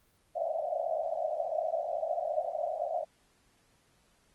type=band-pass noise; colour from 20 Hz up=white; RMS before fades=-33 dBFS; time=0.35-3.05 s; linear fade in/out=20 ms; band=590 to 710 Hz; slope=96 dB/octave; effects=pink hiss -68 dBFS RMS until 4.34 s + Opus 24 kbps